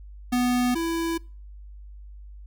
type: tone pair in turn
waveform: square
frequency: 246.9 / 332 Hz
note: B3 / E4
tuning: 0 / +12 cents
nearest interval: perfect fourth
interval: 512 cents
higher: second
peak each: -21 / -25 dBFS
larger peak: first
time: 0.32-0.75 / 0.75-1.18 s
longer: neither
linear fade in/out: 10 ms
effects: noise-tail reverb RT60 0.4 s tail -26 dB re dry + added 50 Hz sine -40 dBFS peak until 2.46 s